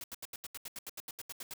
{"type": "noise bursts", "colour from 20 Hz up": "white", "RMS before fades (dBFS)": -43, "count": 15, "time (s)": [0.01, 1.537], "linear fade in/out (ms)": 2, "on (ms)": 29, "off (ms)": 78, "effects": []}